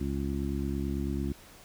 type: harmonic tone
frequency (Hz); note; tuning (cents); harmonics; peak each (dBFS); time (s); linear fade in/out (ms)
69.1; C#2; -5; 1 / 2 / 3 / 4 / 5; -33 / -37 / -35 / -36 / -38; 0-1.33; 10
effects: pink hiss -53 dBFS RMS until 1.64 s